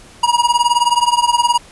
square tone with tremolo, 956 Hz, A#5, 43 cents sharp, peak -8 dBFS, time 0.23-1.58 s, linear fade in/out 5 ms, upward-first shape triangle, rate 19 Hz, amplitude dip 95%, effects pink hiss -42 dBFS RMS until 1.71 s + resampled to 24000 Hz

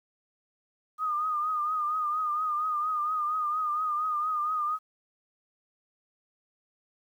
sine tone with vibrato, 1228 Hz, D#6, 23 cents flat, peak -26 dBFS, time 0.98-4.79 s, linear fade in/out 50 ms, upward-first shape triangle, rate 4.3 Hz, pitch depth 67 cents each way, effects 10-bit

